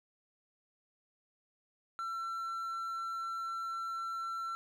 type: tone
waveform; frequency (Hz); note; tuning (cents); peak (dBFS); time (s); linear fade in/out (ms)
triangle; 1348; E6; +38; -34; 1.99-4.55; 0
effects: none